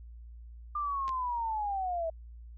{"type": "linear sweep", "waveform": "sine", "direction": "down", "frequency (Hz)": [1200, 640], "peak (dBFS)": -30, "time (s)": [0.75, 2.1], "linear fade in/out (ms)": 5}
{"type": "clicks", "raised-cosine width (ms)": 0.2, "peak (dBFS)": -28, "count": 2, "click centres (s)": [1.08, 1.092]}
{"effects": ["added 58 Hz sine -45 dBFS peak until 2.57 s"]}